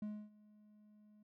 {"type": "tone with ADSR envelope", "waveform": "triangle", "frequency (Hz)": 210.7, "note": "G#3", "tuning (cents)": 25, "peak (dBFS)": -37, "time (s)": [0.02, 1.23], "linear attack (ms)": 4, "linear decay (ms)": 270, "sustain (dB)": -23, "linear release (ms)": 6, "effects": []}